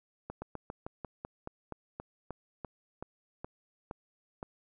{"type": "slowing click train", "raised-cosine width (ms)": 1, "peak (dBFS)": -25, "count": 16, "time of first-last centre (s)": [0.3, 4.429], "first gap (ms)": 120, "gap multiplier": 1.11, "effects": []}